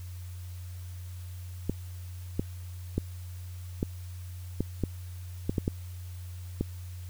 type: clicks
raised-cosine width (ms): 3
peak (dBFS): -14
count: 10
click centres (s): 1.696 / 2.395 / 2.98 / 3.829 / 4.606 / 4.837 / 5.495 / 5.582 / 5.679 / 6.61
effects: added 90 Hz sine -38 dBFS peak until 7.09 s + white hiss -55 dBFS RMS until 7.09 s